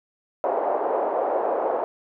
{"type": "band-pass noise", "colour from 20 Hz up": "white", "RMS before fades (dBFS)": -24, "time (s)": [0.44, 1.84], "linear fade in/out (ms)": 0, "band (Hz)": [440, 750], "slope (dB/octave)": 24, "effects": []}